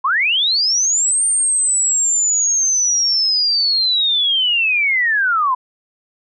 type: linear two-way sweep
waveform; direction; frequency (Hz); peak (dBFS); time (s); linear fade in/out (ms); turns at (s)
sine; up then down; 980 to 8870 to 980; -13; 0.04-5.55; 10; 1.24
effects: none